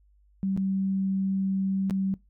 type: tone with dropouts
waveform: sine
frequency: 192.7 Hz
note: G3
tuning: 29 cents flat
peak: -24 dBFS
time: 0.43-2.14 s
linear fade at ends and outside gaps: 0 ms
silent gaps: 0.565-0.575 / 1.898-1.908 s
effects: noise-tail reverb RT60 0.2 s tail -22 dB re dry + added 50 Hz sine -58 dBFS peak until 2.29 s